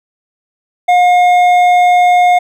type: tone with hard clipping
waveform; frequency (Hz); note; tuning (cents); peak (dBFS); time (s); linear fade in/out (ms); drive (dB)
triangle; 716; F5; +43; -7; 0.88-2.39; 10; 11
effects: none